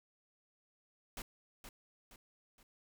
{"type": "noise with echo", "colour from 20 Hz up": "pink", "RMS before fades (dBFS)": -44, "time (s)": [1.17, 1.22], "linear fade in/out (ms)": 2, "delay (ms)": 470, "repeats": 3, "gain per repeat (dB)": -7, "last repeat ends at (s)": 2.63, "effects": []}